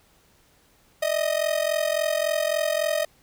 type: ring-modulated tone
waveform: 45% pulse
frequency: 622.3 Hz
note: D#5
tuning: in tune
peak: -19 dBFS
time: 1.02-3.05 s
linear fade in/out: 5 ms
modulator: 21.8 Hz
effects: pink hiss -60 dBFS RMS until 3.22 s